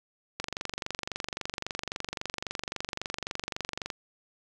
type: click train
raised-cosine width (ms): 0.2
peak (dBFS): -15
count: 84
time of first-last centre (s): 0.4-3.902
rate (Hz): 23.7
effects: none